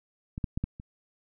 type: clicks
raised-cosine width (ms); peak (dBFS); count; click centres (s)
5; -22 / -16 / -17 / -16 / -29; 5; 0.379 / 0.442 / 0.575 / 0.64 / 0.799
effects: none